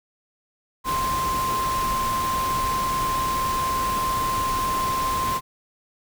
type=tone in noise; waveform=sine; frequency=1046.5 Hz; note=C6; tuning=in tune; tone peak=-22 dBFS; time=0.84-5.41 s; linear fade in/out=50 ms; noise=pink; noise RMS=-30 dBFS; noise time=0.84-5.41 s; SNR=+5 dB; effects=none